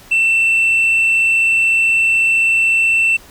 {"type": "tone with tanh clipping", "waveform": "triangle", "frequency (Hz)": 2681, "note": "E7", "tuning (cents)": 29, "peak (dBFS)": -11, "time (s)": [0.11, 3.17], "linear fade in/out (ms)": 10, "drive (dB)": 6, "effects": ["pink hiss -42 dBFS RMS until 3.3 s"]}